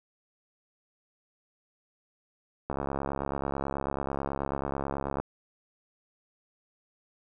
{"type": "click train", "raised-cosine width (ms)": 1, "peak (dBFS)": -17, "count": 174, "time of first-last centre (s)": [2.7, 5.2], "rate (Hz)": 69.2, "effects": []}